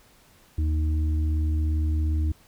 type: harmonic tone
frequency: 77.3 Hz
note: D#2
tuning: 11 cents flat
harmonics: 1 / 3 / 4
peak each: -21 / -42 / -35 dBFS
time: 0.58-2.32 s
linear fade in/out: 5 ms
effects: pink hiss -57 dBFS RMS until 2.47 s